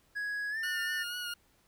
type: tone with pitch glide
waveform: triangle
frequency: 1667 to 1797 Hz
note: G#6 to A6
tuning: +6 to +36 cents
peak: -31 dBFS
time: 0.15-1.04 s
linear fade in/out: 20 ms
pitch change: +130 cents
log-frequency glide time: 0.5-0.58 s
type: tone with vibrato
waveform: 20% pulse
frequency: 1442 Hz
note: F#6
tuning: 45 cents flat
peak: -31 dBFS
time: 0.63-1.34 s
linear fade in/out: 5 ms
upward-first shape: triangle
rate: 4.1 Hz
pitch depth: 32 cents each way
effects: pink hiss -68 dBFS RMS until 1.67 s